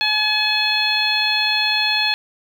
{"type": "harmonic tone", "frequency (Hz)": 852, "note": "G#5", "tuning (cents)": 44, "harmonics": [1, 2, 3, 4, 5], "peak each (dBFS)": [-26, -24, -21, -22, -21], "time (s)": [0.01, 2.14], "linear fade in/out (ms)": 0, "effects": ["7-bit"]}